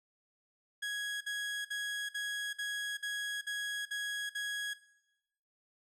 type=tone bursts; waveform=30% pulse; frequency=1661.2 Hz; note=G#6; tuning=in tune; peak=-32 dBFS; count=9; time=0.82-4.738 s; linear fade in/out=10 ms; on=390 ms; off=51 ms; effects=noise-tail reverb RT60 0.9 s tail -17 dB re dry + low-pass 11000 Hz 12 dB/octave